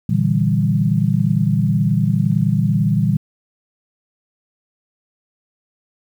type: chord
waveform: sine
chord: E half-diminished seventh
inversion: second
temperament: equal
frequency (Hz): 116.54 / 146.83 / 164.81 / 196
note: Bb2 / D3 / E3 / G3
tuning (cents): 0 / 0 / 0 / 0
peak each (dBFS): -19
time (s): 0.09-3.17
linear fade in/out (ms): 5
effects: 8-bit